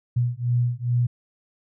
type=beating tone pair; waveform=sine; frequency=120.3 / 122.7 Hz; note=B2 / B2; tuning=-45 / -11 cents; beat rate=2.4 Hz; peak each=-23 dBFS; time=0.16-1.07 s; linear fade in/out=10 ms; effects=none